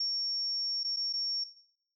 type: tone with dropouts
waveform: sine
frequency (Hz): 5500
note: F8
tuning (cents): -27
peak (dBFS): -29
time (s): 0-1.44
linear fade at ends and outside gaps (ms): 5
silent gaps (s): 0.834-0.845 / 0.963-0.968 / 1.128-1.135
effects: noise-tail reverb RT60 0.7 s tail -19 dB re dry